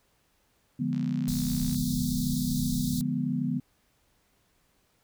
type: chord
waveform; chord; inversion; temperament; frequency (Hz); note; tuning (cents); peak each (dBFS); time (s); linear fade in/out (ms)
sine; D diminished seventh; none; equal; 146.83 / 174.61 / 207.7 / 246.9; D3 / F3 / Ab3 / Cb4; 0 / 0 / 0 / 0; -32 / -33 / -34 / -29; 0.79-3.6; 10
type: click train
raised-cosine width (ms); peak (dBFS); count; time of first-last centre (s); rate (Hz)
0.2; -31; 51; 0.93-1.746; 61.3
type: band-stop noise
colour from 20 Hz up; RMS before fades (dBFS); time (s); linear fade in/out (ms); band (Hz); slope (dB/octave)
pink; -35; 1.28-3.01; 0; 160 to 3600; 96
effects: pink hiss -69 dBFS RMS until 5.03 s